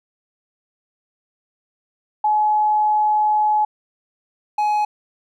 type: tone pair in turn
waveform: sine / triangle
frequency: 849 / 841.2 Hz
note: G#5 / G#5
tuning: +38 / +22 cents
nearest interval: unison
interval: 16 cents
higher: first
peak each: -14 dBFS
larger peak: neither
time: 2.24-3.65 / 4.58-4.85 s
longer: first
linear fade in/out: 5 ms
effects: none